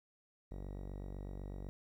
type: tone with low-pass filter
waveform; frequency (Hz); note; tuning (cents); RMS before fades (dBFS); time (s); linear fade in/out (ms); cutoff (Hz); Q
sawtooth; 48; G1; -36; -45; 0.51-1.69; 0; 580; 1.1
effects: 12-bit